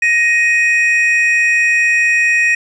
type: tone pair together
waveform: triangle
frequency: 1875.5 / 2500 Hz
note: A#6 / D#7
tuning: +10 / +8 cents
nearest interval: perfect fourth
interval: 498 cents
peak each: -11 dBFS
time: 0.02-2.55 s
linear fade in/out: 5 ms
effects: resampled to 24000 Hz